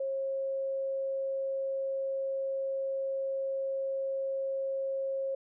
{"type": "tone", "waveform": "sine", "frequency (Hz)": 540, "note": "C#5", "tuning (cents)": -45, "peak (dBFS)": -30, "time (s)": [0, 5.35], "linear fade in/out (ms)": 5, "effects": []}